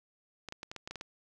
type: clicks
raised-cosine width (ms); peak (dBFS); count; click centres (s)
0.2; -24; 9; 0.487 / 0.524 / 0.631 / 0.715 / 0.763 / 0.875 / 0.91 / 0.957 / 1.011
effects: none